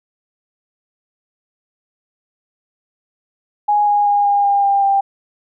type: tone with pitch steps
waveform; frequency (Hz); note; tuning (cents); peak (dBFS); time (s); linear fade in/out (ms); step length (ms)
sine; 830 / 823.3 / 816.7 / 810.1 / 803.6 / 797.1 / 790.7; G#5 / G#5 / G#5 / G#5 / G5 / G5 / G5; -1 / -15 / -29 / -43 / +43 / +29 / +15; -11; 3.68-5.01; 10; 190
effects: none